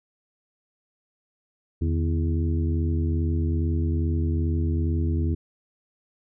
harmonic tone with a mistuned harmonic, 82.41 Hz, E2, in tune, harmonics 1 / 2 / 3 / 4 / 5, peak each -22 / -31 / -31 / -32 / -40 dBFS, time 1.81-5.35 s, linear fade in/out 10 ms, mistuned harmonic 2, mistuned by -140 cents, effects none

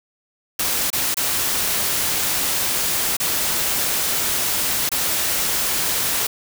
white noise with dropouts, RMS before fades -21 dBFS, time 0.59-6.27 s, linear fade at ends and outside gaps 5 ms, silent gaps 0.903-0.929 / 1.144-1.169 / 3.168-3.2 / 4.892-4.916 s, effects none

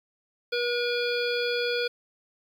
harmonic tone, 482.1 Hz, B4, 42 cents flat, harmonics 1 / 3 / 5 / 7 / 9 / 10, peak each -27 / -32 / -34 / -35 / -37 / -37 dBFS, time 0.52-1.88 s, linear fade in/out 10 ms, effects 9-bit

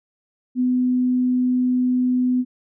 sine tone, 251.2 Hz, B3, 30 cents sharp, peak -16 dBFS, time 0.55-2.45 s, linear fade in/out 50 ms, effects none

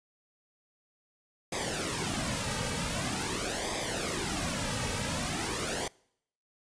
pink noise with flanger, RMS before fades -33 dBFS, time 1.52-5.88 s, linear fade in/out 5 ms, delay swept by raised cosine 0.7 to 2.9 ms, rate 0.45 Hz, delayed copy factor -0.7, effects noise-tail reverb RT60 0.7 s tail -25 dB re dry + resampled to 22050 Hz

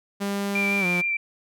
sawtooth tone with pitch glide, 200.1 to 177.24 Hz, G3 to F3, +36 to +26 cents, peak -21 dBFS, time 0.2-1.02 s, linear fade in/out 20 ms, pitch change -210 cents, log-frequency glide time 0.8-0.86 s
sine tone with vibrato, 2359 Hz, D7, 7 cents sharp, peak -22 dBFS, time 0.55-1.17 s, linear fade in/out 5 ms, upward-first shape sine, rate 6.4 Hz, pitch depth 18 cents each way
effects none

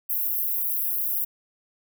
pink high-pass noise, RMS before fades -26 dBFS, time 0.09-1.25 s, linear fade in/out 10 ms, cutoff 12000 Hz, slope 48 dB/octave, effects none

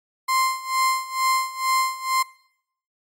35% pulse tone with tremolo, 1046.5 Hz, C6, in tune, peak -15 dBFS, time 0.28-2.23 s, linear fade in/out 10 ms, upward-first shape sine, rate 2.2 Hz, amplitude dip 85%, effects noise-tail reverb RT60 0.7 s tail -22 dB re dry + MP3 64 kbps

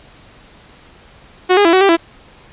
sawtooth tone with pitch steps, 366.8 / 408.8 / 334.6 / 375.1 / 393.5 / 333.9 Hz, F#4 / G#4 / E4 / F#4 / G4 / E4, -15 / -27 / +26 / +24 / +7 / +22 cents, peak -4 dBFS, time 1.49-1.97 s, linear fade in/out 20 ms, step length 80 ms, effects pink hiss -44 dBFS RMS until 2.52 s + resampled to 8000 Hz

